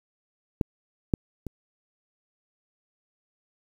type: clicks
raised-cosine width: 3 ms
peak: -10 / -8 / -21 dBFS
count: 3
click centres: 0.612 / 1.138 / 1.467 s
effects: 8-bit